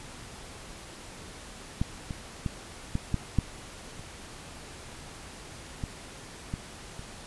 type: clicks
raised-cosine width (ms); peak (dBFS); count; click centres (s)
5; -14 / -21 / -17 / -15 / -13 / -10 / -30 / -19 / -19 / -28; 10; 1.815 / 2.108 / 2.462 / 2.954 / 3.143 / 3.387 / 3.995 / 5.838 / 6.539 / 6.994
effects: pink hiss -45 dBFS RMS until 7.26 s + resampled to 24000 Hz